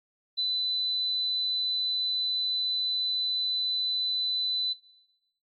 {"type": "tone", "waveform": "sine", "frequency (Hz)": 4003, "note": "B7", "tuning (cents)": 23, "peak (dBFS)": -25, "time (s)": [0.37, 4.74], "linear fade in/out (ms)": 20, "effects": ["noise-tail reverb RT60 1.0 s tail -20 dB re dry", "AAC 32 kbps"]}